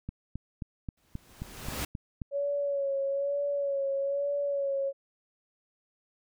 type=click train; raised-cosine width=5 ms; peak=-23 dBFS; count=9; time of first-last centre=0.09-2.218 s; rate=3.76 Hz
type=noise with exponential growth; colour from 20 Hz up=pink; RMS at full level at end=-32 dBFS; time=0.97-1.85 s; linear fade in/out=5 ms; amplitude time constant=190 ms
type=tone with vibrato; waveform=sine; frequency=560 Hz; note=C#5; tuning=18 cents sharp; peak=-27 dBFS; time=2.31-4.93 s; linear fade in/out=50 ms; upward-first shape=sine; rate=1.1 Hz; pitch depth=36 cents each way
effects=none